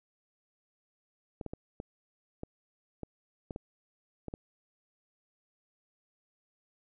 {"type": "clicks", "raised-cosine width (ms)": 2, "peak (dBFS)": -25, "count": 10, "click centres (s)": [1.412, 1.463, 1.535, 1.801, 2.434, 3.033, 3.508, 3.561, 4.283, 4.339], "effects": []}